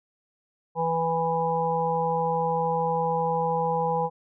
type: harmonic tone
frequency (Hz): 164.81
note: E3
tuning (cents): 0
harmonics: 1 / 3 / 5 / 6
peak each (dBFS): -31 / -27 / -26 / -30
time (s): 0.75-4.1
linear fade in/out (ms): 50
effects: none